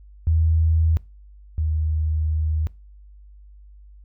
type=tone pair in turn; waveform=sine; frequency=80.6 / 78.08 Hz; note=E2 / D#2; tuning=-38 / +7 cents; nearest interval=minor second; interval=55 cents; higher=first; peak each=-15 / -19 dBFS; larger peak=first; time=0.27-0.97 / 1.58-2.67 s; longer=second; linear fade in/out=0 ms; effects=noise-tail reverb RT60 0.3 s tail -23 dB re dry + added 50 Hz sine -43 dBFS peak until 4.04 s